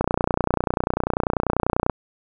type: click train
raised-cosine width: 1 ms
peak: -5 dBFS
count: 58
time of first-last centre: 0.01-1.897 s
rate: 30.2 Hz
effects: none